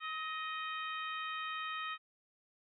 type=harmonic tone with a mistuned harmonic; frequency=622.3 Hz; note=D#5; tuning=in tune; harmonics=2 / 3 / 4 / 5 / 6; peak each=-40 / -44 / -46 / -48 / -50 dBFS; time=0-1.98 s; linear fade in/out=50 ms; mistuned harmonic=2; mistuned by=+35 cents; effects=none